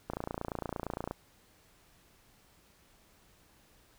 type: click train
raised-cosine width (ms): 1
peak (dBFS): -21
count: 30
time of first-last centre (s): 0.1-1.11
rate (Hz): 28.7
effects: pink hiss -64 dBFS RMS until 3.98 s